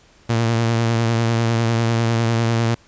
sawtooth tone with vibrato, 115.2 Hz, A#2, 20 cents flat, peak -12 dBFS, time 0.29-2.75 s, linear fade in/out 10 ms, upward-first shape triangle, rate 10 Hz, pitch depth 40 cents each way, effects pink hiss -52 dBFS RMS until 2.87 s + resampled to 16000 Hz

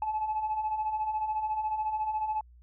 sine beating tone pair, 850 / 864 Hz, G#5 / A5, +40 / -32 cents, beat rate 14 Hz, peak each -35 / -28 dBFS, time 0.02-2.41 s, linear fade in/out 2 ms, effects tanh soft clip ceiling -23 dBFS + added 60 Hz sine -52 dBFS peak until 2.62 s

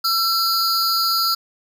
square tone cluster, 1343 / 4372 / 4855 Hz, E6 / C#8 / D#8, +32 / -25 / -43 cents, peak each -22 / -23 / -21 dBFS, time 0.04-1.35 s, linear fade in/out 10 ms, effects none

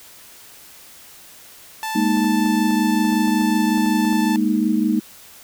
sawtooth tone, 880 Hz, A5, in tune, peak -20 dBFS, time 1.83-4.36 s, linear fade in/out 0 ms
sine chord, Ab suspended second, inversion none, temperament equal, 207.7 / 233.1 / 311.1 Hz, Ab3 / Bb3 / Eb4, 0 / 0 / 0 cents, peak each -20 dBFS, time 1.95-5 s, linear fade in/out 10 ms
clicks, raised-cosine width 1 ms, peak -24 dBFS, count 12, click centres 2.172 / 2.244 / 2.46 / 2.708 / 3.048 / 3.125 / 3.278 / 3.414 / 3.777 / 3.862 / 4.05 / 4.128 s
effects white hiss -44 dBFS RMS until 5.43 s

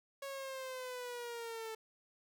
sawtooth linear sweep, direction down, 554 to 440 Hz, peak -38 dBFS, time 0.22-1.75 s, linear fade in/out 5 ms, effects none

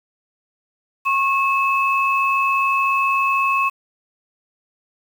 sine tone pair together, 1091.5 / 2596 Hz, C#6 / E7, -27 / -27 cents, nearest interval octave + minor third, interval 1500 cents, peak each -17 / -20 dBFS, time 1.05-3.7 s, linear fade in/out 20 ms, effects 7-bit

